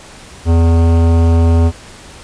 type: tone with hard clipping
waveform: sine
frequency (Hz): 83.3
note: E2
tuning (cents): +19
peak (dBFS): -9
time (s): 0.45-1.72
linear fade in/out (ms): 50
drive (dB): 17
effects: pink hiss -36 dBFS RMS until 2.23 s + resampled to 22050 Hz